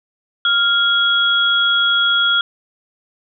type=tone pair together; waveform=sine; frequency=1396.9 / 3325 Hz; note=F6 / G#7; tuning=0 / +1 cents; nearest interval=octave + minor third; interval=1501 cents; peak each=-15 dBFS; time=0.45-2.41 s; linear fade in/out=2 ms; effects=none